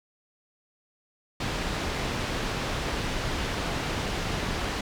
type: low-pass noise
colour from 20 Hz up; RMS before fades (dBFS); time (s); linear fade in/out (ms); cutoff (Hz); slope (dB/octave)
pink; -30; 1.4-4.81; 5; 4700; 12
effects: none